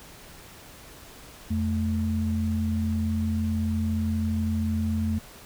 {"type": "tone pair together", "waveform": "sine", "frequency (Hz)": [86.7, 219], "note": ["F2", "A3"], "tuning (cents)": [-12, -8], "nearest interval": "octave + major third", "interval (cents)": 1604, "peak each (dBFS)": -26, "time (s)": [1.5, 5.19], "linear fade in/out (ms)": 10, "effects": ["pink hiss -47 dBFS RMS until 5.45 s"]}